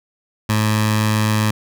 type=tone with notch filter; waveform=15% pulse; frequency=107.7 Hz; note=A2; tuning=37 cents flat; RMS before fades=-17 dBFS; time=0.49-1.51 s; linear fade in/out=5 ms; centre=380 Hz; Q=0.87; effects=none